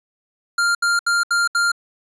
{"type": "tone bursts", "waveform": "square", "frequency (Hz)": 1396.9, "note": "F6", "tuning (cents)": 0, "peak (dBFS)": -16, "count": 5, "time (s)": [0.58, 1.718], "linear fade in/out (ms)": 5, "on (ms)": 170, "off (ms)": 72, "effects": ["resampled to 22050 Hz"]}